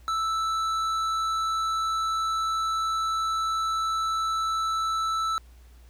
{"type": "tone with tanh clipping", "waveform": "sine", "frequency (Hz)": 1318.5, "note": "E6", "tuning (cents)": 0, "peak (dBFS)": -26, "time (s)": [0.08, 5.38], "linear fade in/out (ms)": 0, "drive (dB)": 11, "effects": ["added 60 Hz sine -48 dBFS peak until 5.89 s", "pink hiss -61 dBFS RMS until 5.89 s"]}